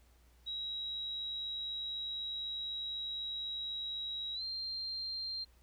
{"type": "tone with pitch glide", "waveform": "sine", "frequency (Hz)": [3852, 4176], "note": ["B7", "C8"], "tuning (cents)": [-44, -4], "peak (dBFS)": -37, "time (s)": [0.46, 5.45], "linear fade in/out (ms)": 20, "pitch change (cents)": 140, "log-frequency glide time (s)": [4.34, 4.43], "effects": ["added 60 Hz sine -62 dBFS peak until 5.62 s", "pink hiss -70 dBFS RMS until 5.62 s"]}